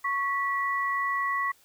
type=tone pair together; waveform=sine; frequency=1108.7 / 1950.5 Hz; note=C#6 / B6; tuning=0 / -22 cents; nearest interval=minor seventh; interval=978 cents; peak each=-27 / -29 dBFS; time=0.04-1.52 s; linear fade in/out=10 ms; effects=white hiss -61 dBFS RMS until 1.64 s